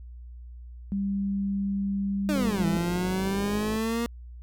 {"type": "tone with pitch glide", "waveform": "sine", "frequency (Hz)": [197.9, 200.4], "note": ["G3", "G3"], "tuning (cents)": [17, 38], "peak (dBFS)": -25, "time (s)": [0.92, 2.77], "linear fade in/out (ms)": 0, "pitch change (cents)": 21, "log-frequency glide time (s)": [2.35, 2.58]}
{"type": "exponential two-way sweep", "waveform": "30% pulse", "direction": "down then up", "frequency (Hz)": [312.3, 164.81, 236.7], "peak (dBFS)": -23, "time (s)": [2.29, 4.06], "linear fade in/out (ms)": 0, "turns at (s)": 2.66}
{"type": "click train", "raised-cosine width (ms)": 2, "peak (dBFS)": -23, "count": 76, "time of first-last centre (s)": [2.36, 3.759], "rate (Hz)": 53.6}
{"effects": ["added 60 Hz sine -40 dBFS peak until 4.42 s"]}